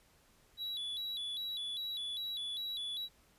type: tone with vibrato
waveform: triangle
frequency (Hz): 3657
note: A#7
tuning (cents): -34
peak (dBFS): -36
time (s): 0.57-3.09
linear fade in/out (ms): 50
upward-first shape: square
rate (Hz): 2.5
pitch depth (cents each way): 110
effects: pink hiss -67 dBFS RMS until 3.38 s + resampled to 32000 Hz